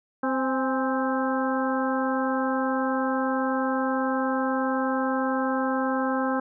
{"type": "harmonic tone with a mistuned harmonic", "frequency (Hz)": 261.6, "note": "C4", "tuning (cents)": 0, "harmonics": [1, 2, 3, 4, 5, 6], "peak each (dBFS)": [-26, -29, -31, -32, -33, -34], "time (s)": [0.23, 6.4], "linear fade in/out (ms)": 5, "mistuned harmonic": 3, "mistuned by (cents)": 61, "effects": []}